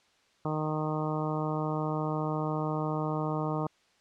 harmonic tone, 154.3 Hz, D#3, 14 cents flat, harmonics 1 / 2 / 3 / 4 / 5 / 6 / 7 / 8, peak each -32 / -35 / -37 / -38 / -39 / -40 / -40 / -41 dBFS, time 0.45-3.67 s, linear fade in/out 2 ms, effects white hiss -66 dBFS RMS until 4 s + low-pass 5000 Hz 12 dB/octave

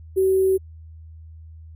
sine tone with sample-and-hold, 380.8 Hz, F#4, 50 cents sharp, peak -15 dBFS, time 0.16-0.58 s, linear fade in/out 20 ms, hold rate 11025 Hz, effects added 80 Hz sine -39 dBFS peak until 1.75 s

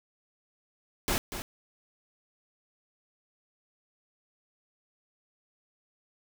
pink noise with echo, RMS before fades -28 dBFS, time 1.08-1.18 s, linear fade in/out 0 ms, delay 240 ms, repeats 1, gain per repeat -9 dB, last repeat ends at 1.42 s, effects none

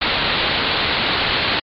white low-pass noise, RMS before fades -19 dBFS, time 0.01-1.6 s, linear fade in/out 10 ms, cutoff 4400 Hz, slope 96 dB/octave, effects MP3 48 kbps

